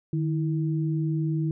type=tone pair together; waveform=sine; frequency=153.35 / 325.3 Hz; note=D#3 / E4; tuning=-25 / -23 cents; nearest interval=octave + minor second; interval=1302 cents; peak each=-24 / -30 dBFS; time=0.13-1.51 s; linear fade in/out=2 ms; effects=none